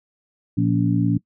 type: harmonic tone with a mistuned harmonic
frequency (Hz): 58.6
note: A#1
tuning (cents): +10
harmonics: 2 / 3 / 4 / 5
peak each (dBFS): -21 / -21 / -26 / -21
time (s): 0.57-1.18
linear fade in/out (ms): 10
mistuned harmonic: 5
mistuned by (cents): -49
effects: noise-tail reverb RT60 0.1 s tail -23 dB re dry